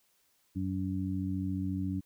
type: harmonic tone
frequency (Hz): 94.2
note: F#2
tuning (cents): +32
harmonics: 1 / 2 / 3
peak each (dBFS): -35 / -35 / -35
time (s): 0.55-2.01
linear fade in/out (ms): 20
effects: white hiss -71 dBFS RMS until 2.05 s